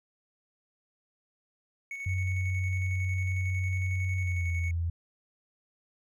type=tone with tremolo; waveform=triangle; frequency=2217 Hz; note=C#7; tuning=in tune; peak=-33 dBFS; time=1.91-4.71 s; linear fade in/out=2 ms; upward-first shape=square; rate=11 Hz; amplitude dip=35%
type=tone with pitch glide; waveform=sine; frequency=92.5 to 84.33 Hz; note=F#2 to E2; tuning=0 to +40 cents; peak=-27 dBFS; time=2.06-4.9 s; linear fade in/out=5 ms; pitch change=-160 cents; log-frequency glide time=4.18-4.49 s
effects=none